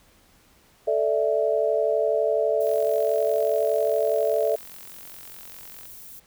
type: chord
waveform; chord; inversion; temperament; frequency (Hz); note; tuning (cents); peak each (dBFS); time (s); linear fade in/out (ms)
sine; A suspended fourth; none; equal; 440 / 587.3 / 659.3; A4 / D5 / E5; 0 / 0 / 0; -24; 0.87-4.56; 10
type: noise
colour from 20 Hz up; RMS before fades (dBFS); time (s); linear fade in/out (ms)
violet; -43; 2.6-6.2; 10
type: click train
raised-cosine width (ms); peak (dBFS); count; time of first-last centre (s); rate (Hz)
0.2; -29; 144; 2.67-5.855; 44.9
effects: pink hiss -58 dBFS RMS until 6.26 s